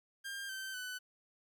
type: tone with pitch steps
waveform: sawtooth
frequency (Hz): 1600 / 1549.1 / 1499.8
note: G6 / G6 / F#6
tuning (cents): +35 / -21 / +23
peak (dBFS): -37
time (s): 0.24-0.99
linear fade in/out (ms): 20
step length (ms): 250
effects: 12-bit